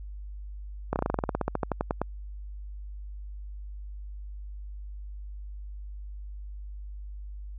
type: slowing click train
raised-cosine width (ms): 1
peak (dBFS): -12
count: 19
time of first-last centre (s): 0.93-2.016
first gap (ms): 29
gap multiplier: 1.08
effects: added 50 Hz sine -37 dBFS peak until 7.58 s